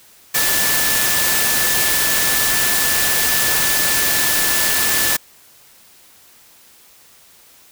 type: tone in noise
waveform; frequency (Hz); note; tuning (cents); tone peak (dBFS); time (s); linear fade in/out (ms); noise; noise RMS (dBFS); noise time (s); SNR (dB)
sine; 1747; A6; -13; -23; 0.34-5.17; 10; white; -17; 0.34-5.17; -9
effects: white hiss -48 dBFS RMS until 7.71 s